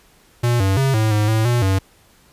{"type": "tone with pitch steps", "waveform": "square", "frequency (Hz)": [120.1, 96.5, 135.2, 109.4, 105.7, 110.3, 120.7, 95.9], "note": ["B2", "G2", "C#3", "A2", "G#2", "A2", "B2", "G2"], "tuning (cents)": [-48, -27, -43, -9, 31, 5, -39, -37], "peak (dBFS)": -15, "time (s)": [0.43, 1.79], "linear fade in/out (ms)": 10, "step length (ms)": 170, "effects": ["pink hiss -53 dBFS RMS until 2.32 s", "resampled to 32000 Hz"]}